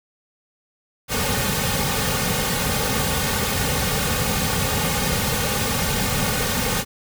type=noise with comb filter; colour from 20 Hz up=pink; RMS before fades=-22 dBFS; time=1.08-6.85 s; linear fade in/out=50 ms; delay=3 ms; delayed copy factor=-0.8; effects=none